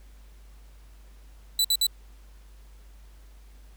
sawtooth tone bursts, 3973 Hz, B7, 10 cents sharp, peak -17 dBFS, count 3, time 1.59-1.867 s, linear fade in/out 2 ms, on 55 ms, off 56 ms, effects added 50 Hz sine -47 dBFS peak until 3.76 s + pink hiss -61 dBFS RMS until 3.76 s

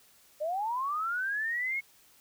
sine linear sweep, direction up, 581 to 2200 Hz, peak -29 dBFS, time 0.4-1.81 s, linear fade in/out 20 ms, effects white hiss -61 dBFS RMS until 2.2 s

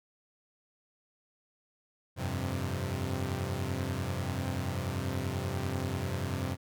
sawtooth chord, F suspended second, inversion none, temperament equal with one note detuned, 87.71 / 98 / 130.81 Hz, F2 / G2 / C3, +8 / 0 / 0 cents, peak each -32 dBFS, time 2.16-6.57 s, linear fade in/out 50 ms, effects none

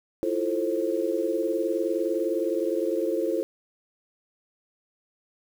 sine chord, F major seventh, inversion third, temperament equal with one note detuned, 329.6 / 349.2 / 440 / 529.6 Hz, E4 / F4 / A4 / C5, 0 / 0 / 0 / +21 cents, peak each -29 dBFS, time 0.23-3.43 s, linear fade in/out 0 ms, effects 8-bit

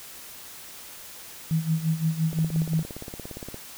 sine tone with tremolo, 160.7 Hz, E3, 44 cents flat, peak -19 dBFS, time 1.51-2.83 s, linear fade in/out 0 ms, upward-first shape sine, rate 5.8 Hz, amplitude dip 80%
click train, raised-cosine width 2 ms, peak -23 dBFS, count 22, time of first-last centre 2.33-3.544 s, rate 17.3 Hz
effects white hiss -43 dBFS RMS until 3.77 s

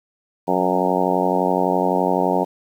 harmonic tone with a mistuned harmonic, 91.8 Hz, F#2, 13 cents flat, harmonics 2 / 3 / 4 / 5 / 6 / 7 / 8 / 9 / 10, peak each -25 / -25 / -25 / -25 / -25 / -25 / -25 / -25 / -25 dBFS, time 0.47-2.45 s, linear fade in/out 20 ms, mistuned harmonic 2, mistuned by -17 cents, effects 8-bit

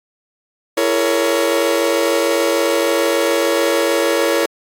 40% pulse chord, A# half-diminished seventh, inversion second, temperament just, 335.6 / 419.5 / 466.2 / 559.4 Hz, E4 / G#4 / A#4 / C#5, +31 / +17 / 0 / +16 cents, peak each -19 / -23 / -18 / -17 dBFS, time 0.77-4.46 s, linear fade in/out 5 ms, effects AAC 48 kbps

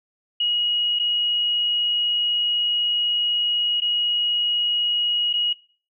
sine tone with dropouts, 2896 Hz, F#7, 38 cents flat, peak -19 dBFS, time 0.4-5.53 s, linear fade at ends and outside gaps 5 ms, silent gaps 0.989-0.996 / 3.803-3.818 / 5.33-5.337 s, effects noise-tail reverb RT60 0.4 s tail -18 dB re dry

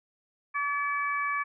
harmonic tone, 573 Hz, D5, 43 cents flat, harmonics 2 / 3 / 4, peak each -29 / -33 / -33 dBFS, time 0.54-1.44 s, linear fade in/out 20 ms, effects none

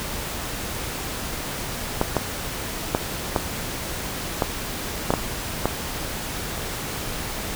clicks, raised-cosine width 1 ms, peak -4 dBFS, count 8, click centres 2.014 / 2.167 / 2.949 / 3.362 / 4.422 / 5.105 / 5.138 / 5.656 s, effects pink hiss -30 dBFS RMS until 7.55 s

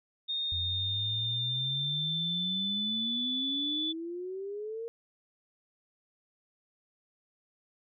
sine tone with pitch glide, 3677 to 3471 Hz, A#7 to A7, -24 to -24 cents, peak -30 dBFS, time 0.28-3.93 s, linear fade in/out 20 ms, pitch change -100 cents, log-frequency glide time 0.42-3.22 s
sine exponential sweep, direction up, 85.3 to 466.2 Hz, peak -35 dBFS, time 0.52-4.88 s, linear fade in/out 0 ms
effects none

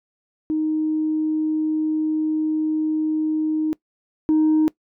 sine tone pair in turn, 311.1 / 311.1 Hz, D#4 / D#4, 0 / 0 cents, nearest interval unison, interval 0 cents, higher neither, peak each -18 / -12 dBFS, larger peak second, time 0.5-3.73 / 4.29-4.68 s, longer first, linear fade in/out 0 ms, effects noise-tail reverb RT60 0.1 s tail -22 dB re dry + tanh soft clip ceiling -12 dBFS

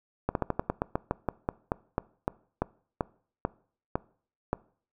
slowing click train, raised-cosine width 1 ms, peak -12 dBFS, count 19, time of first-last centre 0.29-4.53 s, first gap 62 ms, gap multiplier 1.14, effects noise-tail reverb RT60 0.5 s tail -22 dB re dry

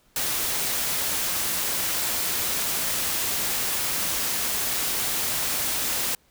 white noise, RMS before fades -26 dBFS, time 0.16-6.15 s, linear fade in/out 2 ms, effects pink hiss -62 dBFS RMS until 6.3 s

